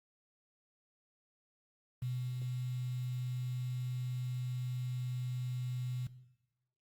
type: tone with quantisation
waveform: sine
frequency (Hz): 125.2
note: B2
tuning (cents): +24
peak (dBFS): -34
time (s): 2.02-6.07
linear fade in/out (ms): 5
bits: 9
effects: noise-tail reverb RT60 1.0 s tail -17 dB re dry + Opus 32 kbps